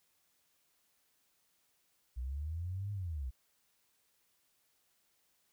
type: linear two-way sweep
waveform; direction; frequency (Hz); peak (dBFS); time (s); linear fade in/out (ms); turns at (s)
sine; up then down; 59 to 103.83 to 59; -36; 2.16-3.31; 20; 2.92
effects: white hiss -75 dBFS RMS until 5.52 s